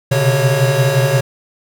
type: tone cluster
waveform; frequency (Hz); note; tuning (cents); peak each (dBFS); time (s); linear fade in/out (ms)
square; 125.6 / 131.2 / 142.8 / 551; B2 / C3 / D3 / C#5; +30 / +5 / -48 / -11; -18; 0.11-1.21; 10
effects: none